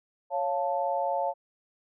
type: chord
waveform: sine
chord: Db augmented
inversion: none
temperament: equal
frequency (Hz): 554.4 / 698.5 / 880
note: Db5 / F5 / A5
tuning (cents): 0 / 0 / 0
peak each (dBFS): -30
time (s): 0.3-1.34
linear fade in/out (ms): 50
effects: none